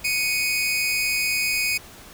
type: tone pair together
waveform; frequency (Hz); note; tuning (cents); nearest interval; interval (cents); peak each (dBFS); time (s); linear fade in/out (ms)
sawtooth; 2226 / 2493; C#7 / D#7; +7 / +3; major second; 196; -23 / -19; 0.04-1.78; 10
effects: pink hiss -44 dBFS RMS until 2.13 s